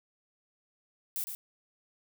violet noise with echo, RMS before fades -34 dBFS, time 1.16-1.24 s, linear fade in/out 0 ms, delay 110 ms, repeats 1, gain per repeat -6 dB, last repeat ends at 1.35 s, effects none

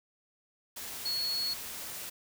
sine tone in noise, 4354 Hz, C#8, 32 cents flat, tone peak -30 dBFS, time 1.05-1.54 s, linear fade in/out 10 ms, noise white, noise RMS -41 dBFS, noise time 0.76-2.1 s, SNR +8 dB, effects none

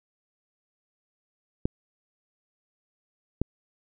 clicks, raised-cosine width 3 ms, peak -11 dBFS, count 2, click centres 1.655 / 3.416 s, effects none

